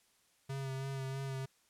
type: tone with vibrato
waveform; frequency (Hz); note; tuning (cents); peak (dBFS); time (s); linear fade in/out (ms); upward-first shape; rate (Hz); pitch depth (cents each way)
square; 134.8; C#3; -48; -38; 0.49-1.46; 10; sine; 3.1; 24
effects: white hiss -71 dBFS RMS until 1.69 s + low-pass 11000 Hz 12 dB/octave